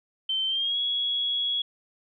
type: tone with pitch glide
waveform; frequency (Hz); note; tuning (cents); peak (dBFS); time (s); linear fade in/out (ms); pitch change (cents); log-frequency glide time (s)
sine; 3100 to 3342; G7 to G#7; -20 to +10; -24; 0.29-1.62; 5; +130; 0.47-0.78
effects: none